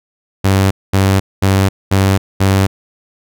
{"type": "tone bursts", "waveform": "sawtooth", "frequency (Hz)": 96.8, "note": "G2", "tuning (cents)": -21, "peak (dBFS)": -5, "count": 5, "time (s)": [0.44, 2.67], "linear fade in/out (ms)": 10, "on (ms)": 270, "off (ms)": 220, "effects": []}